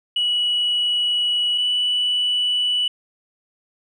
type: tone pair in turn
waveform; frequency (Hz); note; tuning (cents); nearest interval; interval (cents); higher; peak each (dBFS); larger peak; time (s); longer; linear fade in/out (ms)
sine; 2932 / 2961; F#7 / F#7; -16 / +1; unison; 17; second; -16; neither; 0.16-1.58 / 1.58-2.88; first; 5
effects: tanh soft clip ceiling -14 dBFS